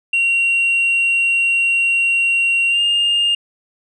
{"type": "tone with pitch glide", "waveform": "sine", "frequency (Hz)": [2750, 2818], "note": ["F7", "F7"], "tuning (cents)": [-27, 15], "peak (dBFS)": -11, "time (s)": [0.13, 3.35], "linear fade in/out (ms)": 5, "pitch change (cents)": 42, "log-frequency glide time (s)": [2.69, 2.81], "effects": ["tanh soft clip ceiling -11 dBFS"]}